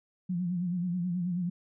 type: tone with vibrato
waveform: sine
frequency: 177.4 Hz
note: F3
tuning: 27 cents sharp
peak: -28 dBFS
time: 0.29-1.5 s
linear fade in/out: 10 ms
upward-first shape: sine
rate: 9.3 Hz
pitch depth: 70 cents each way
effects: none